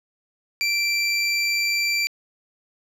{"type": "tone", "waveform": "25% pulse", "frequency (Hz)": 2349, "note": "D7", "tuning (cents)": 0, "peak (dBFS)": -16, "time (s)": [0.61, 2.07], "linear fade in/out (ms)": 0, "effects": ["low-pass 11000 Hz 12 dB/octave", "9-bit"]}